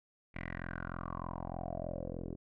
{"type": "tone with low-pass filter sweep", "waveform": "10% pulse", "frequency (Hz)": 43.28, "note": "F1", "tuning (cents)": -15, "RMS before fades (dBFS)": -41, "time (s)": [0.34, 2.36], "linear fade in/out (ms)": 20, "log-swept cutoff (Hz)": [2200, 400], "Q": 6.7, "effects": []}